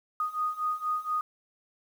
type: beating tone pair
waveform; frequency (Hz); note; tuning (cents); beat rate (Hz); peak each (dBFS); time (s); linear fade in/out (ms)
sine; 1237 / 1241.2; D#6 / D#6; -10 / -5; 4.2; -32 / -30; 0.2-1.21; 2
effects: 9-bit